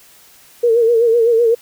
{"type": "tone with vibrato", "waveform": "sine", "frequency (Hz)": 463.4, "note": "A#4", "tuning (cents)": -10, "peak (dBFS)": -9, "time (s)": [0.63, 1.55], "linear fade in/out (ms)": 10, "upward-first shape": "sine", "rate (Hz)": 7.9, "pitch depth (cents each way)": 66, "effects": ["white hiss -46 dBFS RMS until 1.61 s"]}